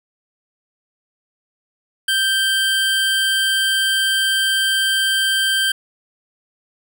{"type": "tone pair together", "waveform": "square", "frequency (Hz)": [1568, 3136], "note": ["G6", "G7"], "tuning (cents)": [0, 0], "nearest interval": "octave", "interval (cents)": 1200, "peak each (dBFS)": -19, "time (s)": [2.08, 5.72], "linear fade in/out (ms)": 5, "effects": []}